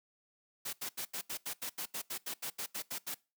white noise bursts, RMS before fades -39 dBFS, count 16, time 0.65-3.146 s, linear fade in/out 10 ms, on 81 ms, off 80 ms, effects noise-tail reverb RT60 0.3 s tail -23 dB re dry + high-pass 150 Hz 12 dB/octave

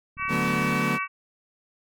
harmonic tone, 379.4 Hz, F#4, 43 cents sharp, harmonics 3 / 4 / 5 / 6 / 7, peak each -29 / -35 / -38 / -31 / -34 dBFS, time 0.17-1.08 s, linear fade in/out 50 ms
click train, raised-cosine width 5 ms, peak -35 dBFS, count 22, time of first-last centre 0.17-0.753 s, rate 36 Hz
35% pulse chord, B minor seventh, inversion first, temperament equal, 146.83 / 185 / 220 / 246.9 Hz, D3 / F#3 / A3 / B3, 0 / 0 / 0 / 0 cents, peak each -28 dBFS, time 0.28-0.99 s, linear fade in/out 50 ms
effects none

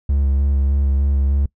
triangle tone with vibrato, 69.3 Hz, C#2, in tune, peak -12 dBFS, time 0.09-1.46 s, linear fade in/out 5 ms, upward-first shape square, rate 3.3 Hz, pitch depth 18 cents each way, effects noise-tail reverb RT60 0.1 s tail -23 dB re dry

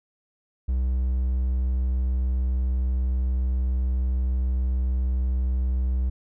triangle tone, 63.4 Hz, B1, 46 cents sharp, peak -19 dBFS, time 0.68-6.1 s, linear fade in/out 10 ms, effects none

